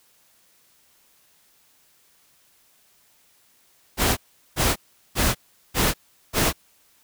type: noise bursts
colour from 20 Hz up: pink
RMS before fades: -20 dBFS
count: 5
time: 3.97-6.53 s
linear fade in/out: 50 ms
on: 200 ms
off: 390 ms
effects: white hiss -60 dBFS RMS until 7.03 s